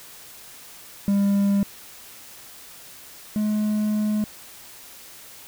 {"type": "tone pair in turn", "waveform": "triangle", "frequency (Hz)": [200, 211.9], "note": ["G3", "G#3"], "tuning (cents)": [35, 35], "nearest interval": "minor second", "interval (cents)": 100, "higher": "second", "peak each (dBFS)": [-15, -18], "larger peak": "first", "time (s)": [[1.08, 1.63], [3.36, 4.24]], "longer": "second", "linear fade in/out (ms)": 0, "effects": ["white hiss -44 dBFS RMS until 5.47 s"]}